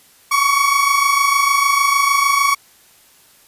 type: tone pair together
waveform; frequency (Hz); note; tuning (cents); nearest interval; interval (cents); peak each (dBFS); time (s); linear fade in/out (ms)
30% pulse; 1108.7 / 1135.3; C#6 / C#6; 0 / +41; unison; 41; -13; 0.31-2.55; 10
effects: white hiss -50 dBFS RMS until 3.47 s + resampled to 32000 Hz

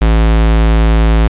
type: tone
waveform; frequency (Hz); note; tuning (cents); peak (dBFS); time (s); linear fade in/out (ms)
square; 55; A1; 0; -7; 0.01-1.28; 10
effects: resampled to 8000 Hz + 7-bit

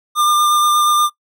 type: tone with vibrato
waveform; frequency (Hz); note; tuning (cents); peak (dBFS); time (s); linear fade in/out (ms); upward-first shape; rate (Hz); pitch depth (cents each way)
square; 1200; D6; +37; -12; 0.15-1.1; 50; sine; 8.4; 12
effects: noise-tail reverb RT60 0.1 s tail -22 dB re dry

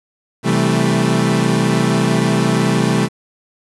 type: chord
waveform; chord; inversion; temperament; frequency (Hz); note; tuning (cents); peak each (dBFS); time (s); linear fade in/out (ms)
30% pulse; A minor seventh; first; equal with one note detuned; 130.81 / 164.81 / 193.86 / 220; C3 / E3 / G3 / A3; 0 / 0 / -19 / 0; -16; 0.43-3.09; 50
effects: resampled to 24000 Hz + 7-bit

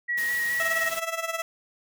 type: tone with vibrato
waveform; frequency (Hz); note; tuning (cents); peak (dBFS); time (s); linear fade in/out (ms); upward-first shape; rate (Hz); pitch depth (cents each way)
sine; 1906; A#6; +38; -24; 0.08-0.9; 20; square; 4.8; 17
type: noise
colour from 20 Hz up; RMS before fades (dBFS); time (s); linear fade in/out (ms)
white; -37; 0.17-1; 10
type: tone with tremolo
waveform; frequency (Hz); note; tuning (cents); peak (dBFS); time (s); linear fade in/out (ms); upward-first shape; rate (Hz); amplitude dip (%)
15% pulse; 659.3; E5; 0; -19; 0.6-1.42; 0; sine; 19; 75
effects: none

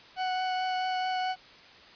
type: tone with vibrato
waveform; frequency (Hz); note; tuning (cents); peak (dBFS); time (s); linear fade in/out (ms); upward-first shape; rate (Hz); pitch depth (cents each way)
40% pulse; 742; F#5; +5; -27; 0.16-1.36; 50; triangle; 4.6; 10
effects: white hiss -52 dBFS RMS until 1.95 s + resampled to 11025 Hz

